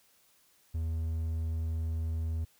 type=tone; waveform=triangle; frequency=80.9 Hz; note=E2; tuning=32 cents flat; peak=-28 dBFS; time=0.74-2.45 s; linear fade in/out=10 ms; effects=white hiss -66 dBFS RMS until 2.59 s